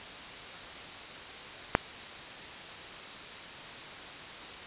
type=click; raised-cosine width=0.5 ms; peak=-5 dBFS; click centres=1.751 s; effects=white hiss -43 dBFS RMS until 4.66 s + resampled to 8000 Hz